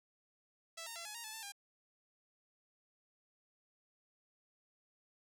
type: tone with pitch steps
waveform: 5% pulse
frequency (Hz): 660 / 921 / 677 / 845 / 933 / 868 / 889 / 804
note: E5 / A#5 / E5 / G#5 / A#5 / A5 / A5 / G5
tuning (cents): +2 / -21 / +46 / +30 / +1 / -24 / +18 / +44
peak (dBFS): -33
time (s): 0.77-1.522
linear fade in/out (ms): 10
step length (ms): 94
effects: none